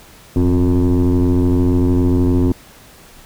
sine tone with frequency modulation, 174.4 Hz, F3, 2 cents flat, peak -8 dBFS, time 0.36-2.52 s, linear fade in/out 2 ms, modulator 90.5 Hz, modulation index 1.9, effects tanh soft clip ceiling -10 dBFS + pink hiss -43 dBFS RMS until 3.25 s

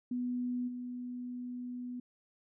sine tone with level steps, 246.9 Hz, B3, in tune, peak -32 / -38 dBFS, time 0.11-2 s, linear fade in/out 5 ms, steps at 0.67 s, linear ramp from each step 20 ms, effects none

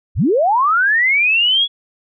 sine linear sweep, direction up, 39.87 to 3400 Hz, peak -11 dBFS, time 0.15-1.68 s, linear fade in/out 50 ms, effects none

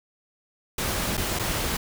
pink noise with dropouts, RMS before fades -27 dBFS, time 0.78-1.77 s, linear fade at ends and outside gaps 5 ms, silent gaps 1.171-1.176 / 1.39-1.394 s, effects none

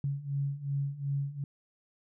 sine beating tone pair, 138.59 / 141.29 Hz, C#3 / C#3, 0 / +33 cents, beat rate 2.7 Hz, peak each -35 / -32 dBFS, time 0.04-1.44 s, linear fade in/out 2 ms, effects none

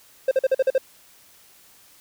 triangle tone bursts, 527 Hz, C5, 12 cents sharp, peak -13 dBFS, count 7, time 0.28-0.781 s, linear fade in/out 5 ms, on 33 ms, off 45 ms, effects white hiss -53 dBFS RMS until 2 s

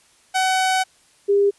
sawtooth / sine tone pair in turn, 753 / 402.1 Hz, F#5 / G4, +30 / +44 cents, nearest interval major seventh, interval 1086 cents, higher first, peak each -13 dBFS, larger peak neither, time 0.34-0.84 / 1.28-1.51 s, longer first, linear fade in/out 20 ms, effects white hiss -56 dBFS RMS until 1.58 s + resampled to 24000 Hz

